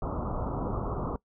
pink low-pass noise, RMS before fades -32 dBFS, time 0.02-1.16 s, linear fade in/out 2 ms, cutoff 1300 Hz, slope 96 dB/octave, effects noise-tail reverb RT60 0.1 s tail -21 dB re dry

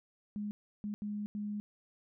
sine tone bursts at uneven times, 207.7 Hz, G#3, in tune, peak -35 dBFS, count 4, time 0.36-0.51 / 0.84-0.94 / 1.02-1.26 / 1.35-1.6 s, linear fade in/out 0 ms, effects none

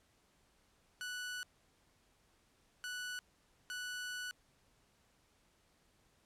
sawtooth tone bursts at uneven times, 1480 Hz, F#6, in tune, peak -37 dBFS, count 3, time 1.01-1.43 / 2.84-3.19 / 3.7-4.31 s, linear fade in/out 0 ms, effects pink hiss -72 dBFS RMS until 6.25 s + low-pass 11000 Hz 12 dB/octave

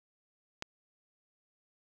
click, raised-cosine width 0.2 ms, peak -19 dBFS, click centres 0.624 s, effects none

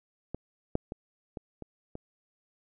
clicks, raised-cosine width 2 ms, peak -21 / -13 / -23 / -24 / -27 / -26 dBFS, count 6, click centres 0.346 / 0.754 / 0.921 / 1.372 / 1.623 / 1.954 s, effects none

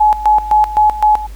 sine tone with tremolo, 849 Hz, G#5, 38 cents sharp, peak -6 dBFS, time 0-1.27 s, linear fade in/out 10 ms, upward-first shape square, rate 3.9 Hz, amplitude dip 80%, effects added 50 Hz sine -27 dBFS peak until 1.35 s + pink hiss -44 dBFS RMS until 1.35 s

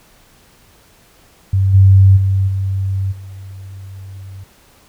sine tone with level steps, 96.5 Hz, G2, 27 cents flat, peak -10 / -4 / -11 / -15 / -29 dBFS, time 1.53-4.44 s, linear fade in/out 5 ms, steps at 1.73 / 2.16 / 2.47 / 3.11 s, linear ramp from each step 20 ms, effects pink hiss -49 dBFS RMS until 4.88 s

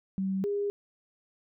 sine tone pair in turn, 191.8 / 406.4 Hz, G3 / G#4, -37 / -38 cents, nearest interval octave + minor second, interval 1299 cents, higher second, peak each -27 dBFS, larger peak neither, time 0.18-0.44 / 0.44-0.7 s, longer neither, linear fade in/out 0 ms, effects none

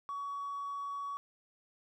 sine tone with hard clipping, 1127 Hz, C#6, 28 cents sharp, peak -37 dBFS, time 0.09-1.17 s, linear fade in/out 0 ms, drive 1 dB, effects none

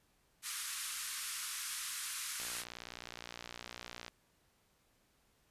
white band-pass noise, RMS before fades -42 dBFS, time 0.42-2.65 s, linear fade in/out 50 ms, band 1100 to 12000 Hz, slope 48 dB/octave
click train, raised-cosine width 0.2 ms, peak -27 dBFS, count 101, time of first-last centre 2.4-4.081 s, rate 59.5 Hz
effects pink hiss -73 dBFS RMS until 5.5 s + resampled to 32000 Hz

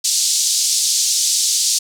white band-pass noise, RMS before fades -17 dBFS, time 0.04-1.79 s, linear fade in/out 10 ms, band 4200 to 8100 Hz, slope 24 dB/octave, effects none

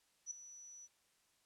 sine tone with ADSR envelope, 5920 Hz, F#8, in tune, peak -38 dBFS, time 0.26-0.88 s, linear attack 50 ms, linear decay 4 ms, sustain -14 dB, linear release 36 ms, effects white hiss -75 dBFS RMS until 1.45 s + low-pass 10000 Hz 12 dB/octave

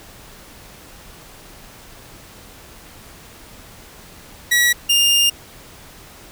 sawtooth tone pair in turn, 1929 / 2810 Hz, B6 / F7, -41 / +10 cents, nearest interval perfect fifth, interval 651 cents, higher second, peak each -9 dBFS, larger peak neither, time 4.51-4.73 / 4.89-5.3 s, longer second, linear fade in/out 10 ms, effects pink hiss -42 dBFS RMS until 6.31 s

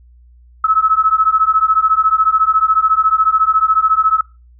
sine beating tone pair, 1289 / 1303 Hz, E6 / E6, -39 / -20 cents, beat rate 14 Hz, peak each -13 dBFS, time 0.64-4.21 s, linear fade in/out 5 ms, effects noise-tail reverb RT60 0.3 s tail -23 dB re dry + added 60 Hz sine -42 dBFS peak until 4.59 s

